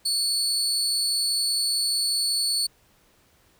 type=tone with amplitude modulation; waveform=30% pulse; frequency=4435 Hz; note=C#8; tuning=in tune; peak=-16 dBFS; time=0.05-2.67 s; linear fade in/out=10 ms; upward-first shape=sine; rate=231 Hz; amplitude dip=70%; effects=pink hiss -61 dBFS RMS until 3.59 s